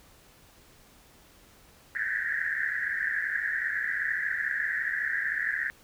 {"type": "band-pass noise", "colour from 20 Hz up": "pink", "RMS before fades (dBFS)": -30, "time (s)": [1.95, 5.7], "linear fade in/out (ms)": 0, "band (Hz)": [1600, 1900], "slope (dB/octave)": 96, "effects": ["pink hiss -57 dBFS RMS until 5.83 s"]}